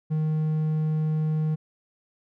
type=tone; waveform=triangle; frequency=155.56 Hz; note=D#3; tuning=in tune; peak=-20 dBFS; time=0.1-1.56 s; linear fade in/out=20 ms; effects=none